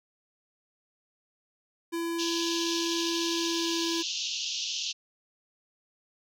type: tone with pitch glide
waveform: square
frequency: 335.9 to 333.6 Hz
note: E4 to E4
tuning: +33 to +21 cents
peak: -30 dBFS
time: 1.92-4.03 s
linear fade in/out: 20 ms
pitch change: -12 cents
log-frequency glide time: 3.28-3.87 s
type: band-pass noise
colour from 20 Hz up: pink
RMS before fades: -33 dBFS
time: 2.18-4.93 s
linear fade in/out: 20 ms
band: 2700 to 6600 Hz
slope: 96 dB/octave
effects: none